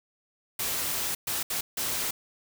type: noise bursts at uneven times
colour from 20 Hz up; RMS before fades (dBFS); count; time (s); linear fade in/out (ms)
white; -30; 4; 0.59-1.15 / 1.27-1.43 / 1.5-1.61 / 1.77-2.11; 5
effects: none